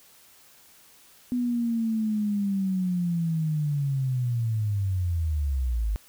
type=linear sweep; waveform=sine; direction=down; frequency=248.4 to 49.97 Hz; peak=-23 dBFS; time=1.32-5.96 s; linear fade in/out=0 ms; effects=white hiss -55 dBFS RMS until 6.08 s